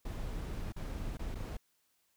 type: noise with dropouts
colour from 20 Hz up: brown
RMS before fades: -39 dBFS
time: 0.05-1.57 s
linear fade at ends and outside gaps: 5 ms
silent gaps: 0.723-0.762 / 1.172-1.191 / 1.347-1.353 s
effects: white hiss -75 dBFS RMS until 2.16 s